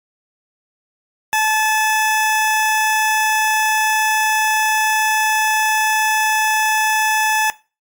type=tone; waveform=20% pulse; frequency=867 Hz; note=A5; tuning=26 cents flat; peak=-9 dBFS; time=1.33-7.5 s; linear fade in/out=0 ms; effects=noise-tail reverb RT60 0.3 s tail -18 dB re dry + MP3 96 kbps